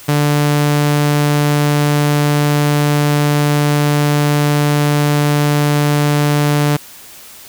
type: tone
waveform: sawtooth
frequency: 146.83 Hz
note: D3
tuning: in tune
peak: -7 dBFS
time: 0.08-6.77 s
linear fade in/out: 10 ms
effects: white hiss -37 dBFS RMS until 7.48 s